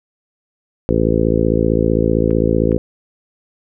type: harmonic tone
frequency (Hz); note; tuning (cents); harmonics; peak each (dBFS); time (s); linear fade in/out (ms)
55.5; A1; +16; 1 / 2 / 3 / 4 / 5 / 6 / 7 / 8 / 9; -21 / -21 / -21 / -21 / -21 / -21 / -21 / -21 / -21; 0.89-2.78; 0
type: clicks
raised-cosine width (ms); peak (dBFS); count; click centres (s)
0.5; -23; 2; 2.308 / 2.718
effects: none